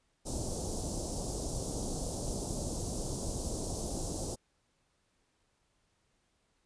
pink band-stop noise, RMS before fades -36 dBFS, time 0.25-4.36 s, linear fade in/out 20 ms, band 720 to 5400 Hz, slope 24 dB/octave, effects pink hiss -75 dBFS RMS until 6.65 s + resampled to 22050 Hz

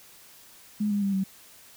sine tone with pitch steps, 209.7 / 203.6 / 197.7 / 191.96 Hz, G#3 / G#3 / G3 / G3, +17 / -34 / +15 / -36 cents, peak -23 dBFS, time 0.8-1.24 s, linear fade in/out 10 ms, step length 110 ms, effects white hiss -52 dBFS RMS until 1.76 s

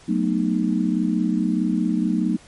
sine chord, B dominant seventh, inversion second, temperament just, 185.21 / 222.2 / 246.9 / 308.7 Hz, F#3 / A3 / B3 / D#4, +2 / +17 / 0 / -14 cents, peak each -23 / -23 / -25 / -24 dBFS, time 0.08-2.37 s, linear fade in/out 10 ms, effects pink hiss -49 dBFS RMS until 2.47 s + MP3 48 kbps

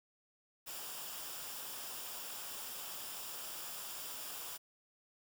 white noise with comb filter, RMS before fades -45 dBFS, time 0.66-4.58 s, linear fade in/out 20 ms, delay 0.48 ms, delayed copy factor -0.5, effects none

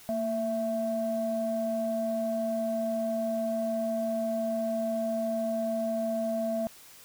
sine tone pair together, 228.5 / 663 Hz, A#3 / E5, -34 / +10 cents, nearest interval octave + tritone, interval 1844 cents, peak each -31 / -28 dBFS, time 0.09-6.67 s, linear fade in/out 0 ms, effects tanh soft clip ceiling -20 dBFS + white hiss -52 dBFS RMS until 7.04 s

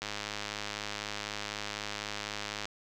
click train, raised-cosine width 0.2 ms, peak -18 dBFS, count 275, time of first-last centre 0.02-2.655 s, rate 104 Hz, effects none

